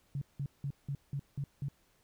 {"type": "tone bursts", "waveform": "sine", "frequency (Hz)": 140, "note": "C#3", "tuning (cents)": 18, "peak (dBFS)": -33, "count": 7, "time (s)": [0.15, 1.685], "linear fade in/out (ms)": 2, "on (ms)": 65, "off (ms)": 180, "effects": ["pink hiss -70 dBFS RMS until 2.03 s"]}